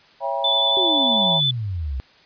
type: chord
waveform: sine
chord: C# diminished seventh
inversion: none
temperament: just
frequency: 554.4 / 665.2 / 798.3 / 957.9 Hz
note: C#5 / E5 / G5 / Bb5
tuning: 0 / +16 / +31 / +47 cents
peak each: -27 dBFS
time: 0.2-1.41 s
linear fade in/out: 50 ms
type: tone with vibrato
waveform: sine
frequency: 3494 Hz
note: A7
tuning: 13 cents flat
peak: -17 dBFS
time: 0.44-1.51 s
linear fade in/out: 5 ms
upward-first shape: square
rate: 11 Hz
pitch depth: 10 cents each way
type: exponential sweep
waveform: sine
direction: down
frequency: 392 to 61.74 Hz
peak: -23 dBFS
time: 0.77-2 s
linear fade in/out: 0 ms
effects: white hiss -52 dBFS RMS until 2.25 s + resampled to 11025 Hz